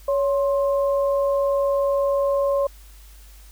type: tone pair together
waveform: sine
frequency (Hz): 559.9 / 1057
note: C#5 / C6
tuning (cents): +17 / +17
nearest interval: major seventh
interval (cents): 1100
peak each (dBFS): -18 / -28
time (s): 0.08-2.67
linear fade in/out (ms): 5
effects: added 50 Hz sine -43 dBFS peak until 3.51 s + white hiss -52 dBFS RMS until 3.51 s